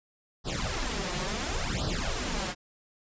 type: noise with flanger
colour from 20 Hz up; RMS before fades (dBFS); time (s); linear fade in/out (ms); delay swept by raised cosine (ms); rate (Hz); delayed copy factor
pink; -31; 0.44-2.55; 50; 0.21 to 5.61; 0.71; +1
effects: resampled to 16000 Hz